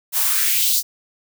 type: noise with high-pass filter sweep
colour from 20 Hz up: blue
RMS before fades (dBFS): -18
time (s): 0.12-0.83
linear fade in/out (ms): 50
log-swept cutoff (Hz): 690 to 5300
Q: 2.4
effects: none